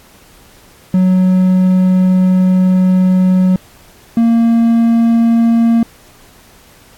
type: tone pair in turn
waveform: triangle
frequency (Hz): 185 / 230.8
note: F#3 / A#3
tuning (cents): 0 / -17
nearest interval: major third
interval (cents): 383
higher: second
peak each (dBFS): -5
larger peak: neither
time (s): 0.94-3.56 / 4.17-5.83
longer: first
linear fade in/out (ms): 2
effects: pink hiss -44 dBFS RMS until 6.97 s + AAC 64 kbps